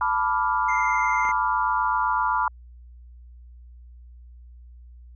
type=chord; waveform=sine; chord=B half-diminished seventh; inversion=third; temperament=equal; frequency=880 / 987.8 / 1174.7 / 1396.9 Hz; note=A5 / B5 / D6 / F6; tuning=0 / 0 / 0 / 0 cents; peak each=-27 / -23 / -27 / -28 dBFS; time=0.01-2.48 s; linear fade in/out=2 ms
type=tone with vibrato; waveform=triangle; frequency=2093 Hz; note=C7; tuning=in tune; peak=-25 dBFS; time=0.68-1.32 s; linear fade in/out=10 ms; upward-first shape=square; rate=20 Hz; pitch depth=15 cents each way
type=clicks; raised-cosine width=0.5 ms; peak=-23 dBFS; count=2; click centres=1.252 / 1.291 s
effects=added 60 Hz sine -43 dBFS peak until 5.15 s + resampled to 16000 Hz